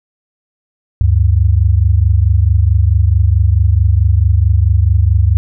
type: tone pair together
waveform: sine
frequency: 73.42 / 98 Hz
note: D2 / G2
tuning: 0 / 0 cents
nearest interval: perfect fourth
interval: 500 cents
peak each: -10 dBFS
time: 1.01-5.37 s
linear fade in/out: 0 ms
effects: none